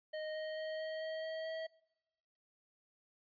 square tone with pitch steps, 620 / 624 / 627.9 / 631.9 / 636 / 640 / 644.1 Hz, D#5 / D#5 / D#5 / D#5 / D#5 / D#5 / E5, -6 / +5 / +16 / +27 / +38 / +49 / -40 cents, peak -40 dBFS, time 0.13-1.67 s, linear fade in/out 10 ms, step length 220 ms, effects noise-tail reverb RT60 1.0 s tail -24 dB re dry + resampled to 11025 Hz

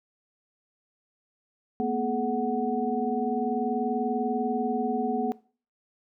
sine tone cluster, 227.3 / 247.6 / 427.3 / 743 Hz, A#3 / B3 / G#4 / F#5, -43 / +5 / +49 / +7 cents, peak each -30 dBFS, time 1.8-5.32 s, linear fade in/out 0 ms, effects noise-tail reverb RT60 0.4 s tail -20 dB re dry

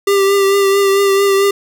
square tone with vibrato, 395.3 Hz, G4, 15 cents sharp, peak -10 dBFS, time 0.07-1.51 s, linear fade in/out 5 ms, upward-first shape triangle, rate 4.5 Hz, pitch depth 29 cents each way, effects none

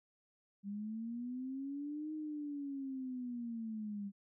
sine linear two-way sweep, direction up then down, 197.1 to 311.1 to 197.1 Hz, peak -39 dBFS, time 0.63-4.12 s, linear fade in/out 50 ms, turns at 2.13 s, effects none

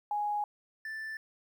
sine / triangle tone pair in turn, 830.6 / 1764 Hz, G#5 / A6, 0 / +4 cents, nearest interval octave + minor second, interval 1304 cents, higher second, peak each -29 / -35 dBFS, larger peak first, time 0.11-0.44 / 0.85-1.17 s, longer first, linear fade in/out 2 ms, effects 11-bit

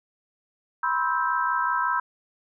sine chord, C major seventh, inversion third, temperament just, 981.1 / 1046.5 / 1308.1 / 1569.8 Hz, B5 / C6 / E6 / G6, -12 / 0 / -14 / +2 cents, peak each -26 / -29 / -27 / -28 dBFS, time 0.83-2 s, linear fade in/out 5 ms, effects none

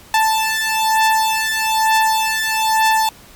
sawtooth beating tone pair, 880 / 881.1 Hz, A5 / A5, 0 / +2 cents, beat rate 1.1 Hz, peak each -13 dBFS, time 0.14-3.09 s, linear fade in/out 2 ms, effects pink hiss -43 dBFS RMS until 3.35 s + MP3 96 kbps

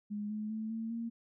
sine tone with pitch steps, 207.7 / 213.3 / 219 / 224.9 / 231 Hz, G#3 / G#3 / A3 / A3 / A#3, 0 / +46 / -8 / +38 / -16 cents, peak -35 dBFS, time 0.1-1.1 s, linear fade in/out 20 ms, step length 200 ms, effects none

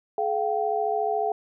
sine tone cluster, 425.8 / 696 / 770 Hz, G#4 / F5 / G5, +43 / -6 / -31 cents, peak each -27 dBFS, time 0.18-1.32 s, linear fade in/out 2 ms, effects none

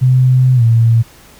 sine tone with pitch glide, 128.3 to 114.96 Hz, C3 to A#2, -34 to -24 cents, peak -6 dBFS, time 0.01-1.03 s, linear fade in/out 20 ms, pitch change -190 cents, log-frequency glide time 0.55-0.63 s, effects pink hiss -42 dBFS RMS until 1.39 s

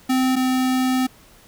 square tone pair in turn, 258.7 / 257.5 Hz, C4 / C4, -19 / -28 cents, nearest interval unison, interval 9 cents, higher first, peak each -17 / -18 dBFS, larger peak first, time 0.09-0.36 / 0.36-1.07 s, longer second, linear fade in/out 10 ms, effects pink hiss -50 dBFS RMS until 1.47 s

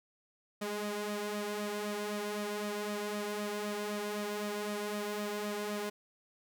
sawtooth tone with flanger, 207.7 Hz, G#3, in tune, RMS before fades -37 dBFS, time 0.61-5.9 s, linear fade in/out 10 ms, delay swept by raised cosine 1.6 to 2.9 ms, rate 3.9 Hz, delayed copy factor +0.75, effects none

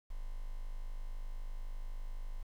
triangle tone, 25.96 Hz, G#0, in tune, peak -34 dBFS, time 0.1-2.43 s, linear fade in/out 10 ms, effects tanh soft clip ceiling -34 dBFS + 10-bit

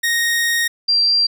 sawtooth / sine tone pair in turn, 1864.7 / 4726 Hz, A#6 / D8, 0 / +10 cents, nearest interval octave + major third, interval 1610 cents, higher second, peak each -12 dBFS, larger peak neither, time 0.03-0.68 / 0.88-1.27 s, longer first, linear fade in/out 10 ms, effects none

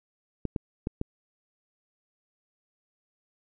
clicks, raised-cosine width 3 ms, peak -16 dBFS, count 4, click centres 0.453 / 0.562 / 0.871 / 1.014 s, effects none

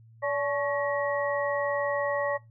sine tone cluster, 573 / 863 / 1108 / 1903 Hz, D5 / A5 / C#6 / A#6, -43 / -34 / -1 / +35 cents, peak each -27 / -36 / -33 / -34 dBFS, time 0.22-2.38 s, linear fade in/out 20 ms, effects noise-tail reverb RT60 0.2 s tail -20 dB re dry + added 113 Hz sine -51 dBFS peak until 2.5 s

